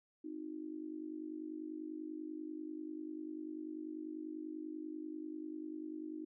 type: tone with amplitude modulation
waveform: sine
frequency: 311.1 Hz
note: D#4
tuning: in tune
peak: -38 dBFS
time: 0.24-6.25 s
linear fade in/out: 10 ms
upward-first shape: sine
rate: 50.2 Hz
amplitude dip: 85%
effects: none